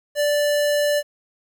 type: tone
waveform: square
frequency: 586 Hz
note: D5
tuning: 4 cents flat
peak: -18 dBFS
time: 0.15-1.03 s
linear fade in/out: 50 ms
effects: 9-bit